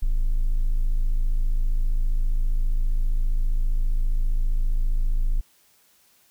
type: tone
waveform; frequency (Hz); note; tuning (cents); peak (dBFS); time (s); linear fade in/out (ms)
triangle; 27.5; A0; 0; -15; 0.02-5.41; 10
effects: tanh soft clip ceiling -13 dBFS + white hiss -60 dBFS RMS until 6.3 s